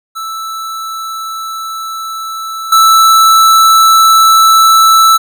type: tone with level steps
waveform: square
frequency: 1318.5 Hz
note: E6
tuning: in tune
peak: -19 / -4 dBFS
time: 0.15-5.18 s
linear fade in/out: 20 ms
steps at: 2.72 s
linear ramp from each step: 5 ms
effects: none